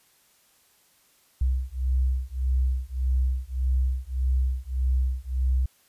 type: beating tone pair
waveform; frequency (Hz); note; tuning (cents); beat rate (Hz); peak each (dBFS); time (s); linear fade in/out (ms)
sine; 63.4 / 65.1; B1 / C2; +46 / -8; 1.7; -25; 1.41-5.66; 5
effects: white hiss -62 dBFS RMS until 5.88 s + resampled to 32000 Hz